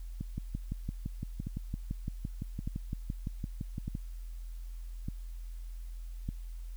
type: two click trains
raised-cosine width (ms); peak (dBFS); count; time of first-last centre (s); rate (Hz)
5; -23 / -23; 5 / 23; 1.47-6.289 / 0.21-3.951; 0.83 / 5.88
effects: added 42 Hz sine -39 dBFS peak until 6.76 s + white hiss -64 dBFS RMS until 6.76 s